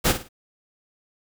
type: noise with echo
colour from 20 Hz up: pink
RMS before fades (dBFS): -19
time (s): 0.04-0.13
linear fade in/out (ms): 20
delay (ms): 53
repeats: 3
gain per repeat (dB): -10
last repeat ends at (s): 0.289
effects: none